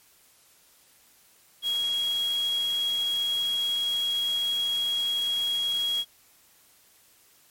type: tone in noise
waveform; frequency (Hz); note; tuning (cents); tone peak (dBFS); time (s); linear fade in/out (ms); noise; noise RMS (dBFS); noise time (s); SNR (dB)
sine; 3300; G#7; -12; -24; 1.62-6.05; 50; white; -41; 1.62-6.05; +14
effects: white hiss -59 dBFS RMS until 7.5 s + MP3 64 kbps